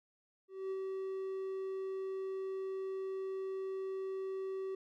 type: tone with ADSR envelope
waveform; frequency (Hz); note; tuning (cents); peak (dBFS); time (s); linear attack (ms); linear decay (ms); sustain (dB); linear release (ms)
triangle; 382.9; G4; -41; -33; 0.48-4.75; 230; 45; -2; 4
effects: none